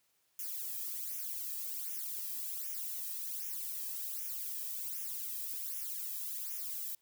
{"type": "noise with flanger", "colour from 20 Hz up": "violet", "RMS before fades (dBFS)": -40, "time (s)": [0.39, 6.95], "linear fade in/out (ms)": 2, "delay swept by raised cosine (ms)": [0.23, 1.43], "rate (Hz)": 1.3, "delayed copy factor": -0.9, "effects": ["white hiss -75 dBFS RMS until 7.01 s", "high-pass 60 Hz 12 dB/octave"]}